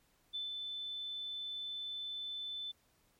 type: tone with ADSR envelope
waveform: sine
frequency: 3520 Hz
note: A7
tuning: in tune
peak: -36 dBFS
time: 0.33-2.72 s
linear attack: 22 ms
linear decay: 150 ms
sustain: -3 dB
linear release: 13 ms
effects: pink hiss -72 dBFS RMS until 3.19 s + MP3 64 kbps